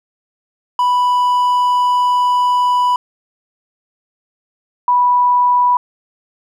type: tone pair in turn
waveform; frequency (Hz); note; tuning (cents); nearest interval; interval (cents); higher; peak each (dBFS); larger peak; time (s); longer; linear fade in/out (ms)
triangle / sine; 987.8 / 983.4; B5 / B5; 0 / -8; unison; 8; first; -9; neither; 0.79-2.96 / 4.88-5.77; first; 2
effects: none